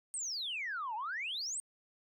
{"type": "exponential two-way sweep", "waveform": "sine", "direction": "down then up", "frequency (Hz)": [8860, 830.6, 8860], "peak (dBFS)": -35, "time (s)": [0.14, 1.6], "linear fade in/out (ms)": 0, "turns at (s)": 0.95, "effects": ["tanh soft clip ceiling -31 dBFS"]}